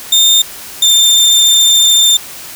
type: tone pair in turn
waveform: 30% pulse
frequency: 3626 / 3593 Hz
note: A#7 / A7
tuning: -49 / +36 cents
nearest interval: unison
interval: 15 cents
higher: first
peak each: -3 dBFS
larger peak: neither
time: 0.12-0.42 / 0.82-2.17 s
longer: second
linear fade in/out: 5 ms
effects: white hiss -29 dBFS RMS until 2.55 s